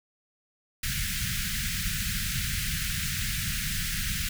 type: band-stop noise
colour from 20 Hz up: pink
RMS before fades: -30 dBFS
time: 0.83-4.29 s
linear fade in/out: 5 ms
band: 200 to 1500 Hz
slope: 48 dB/octave
effects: none